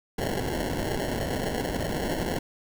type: noise with sample-and-hold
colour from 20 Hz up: white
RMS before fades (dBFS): -29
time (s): 0.18-2.39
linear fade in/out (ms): 5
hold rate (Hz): 1225
effects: none